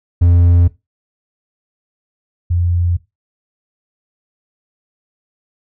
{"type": "tone pair in turn", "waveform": ["triangle", "sine"], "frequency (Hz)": [86.8, 87.11], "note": ["F2", "F2"], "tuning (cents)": [-10, -4], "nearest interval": "unison", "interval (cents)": 6, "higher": "second", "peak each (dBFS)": [-5, -12], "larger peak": "first", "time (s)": [[0.21, 0.68], [2.5, 2.97]], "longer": "neither", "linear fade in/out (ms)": 10, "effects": ["noise-tail reverb RT60 0.2 s tail -17 dB re dry"]}